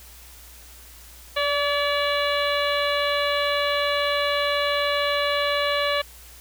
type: harmonic tone with a mistuned harmonic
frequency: 573 Hz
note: D5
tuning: 43 cents flat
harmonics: 1 / 2 / 3 / 4 / 5 / 6 / 7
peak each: -24 / -27 / -29 / -30 / -31 / -32 / -32 dBFS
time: 1.36-6.02 s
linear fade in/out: 10 ms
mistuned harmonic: 1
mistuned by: +17 cents
effects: added 60 Hz sine -47 dBFS peak until 6.4 s + white hiss -47 dBFS RMS until 6.4 s